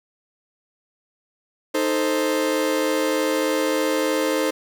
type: chord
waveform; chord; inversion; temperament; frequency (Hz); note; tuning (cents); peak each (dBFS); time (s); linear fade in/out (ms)
40% pulse; A diminished; second; equal; 311.1 / 440 / 523.3; Eb4 / A4 / C5; 0 / 0 / 0; -23 / -25 / -22; 1.74-4.51; 10
effects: none